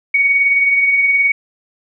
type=tone with tremolo; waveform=sine; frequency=2238 Hz; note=C#7; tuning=16 cents sharp; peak=-8 dBFS; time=0.14-1.32 s; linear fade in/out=5 ms; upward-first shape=triangle; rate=19 Hz; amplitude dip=45%; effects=none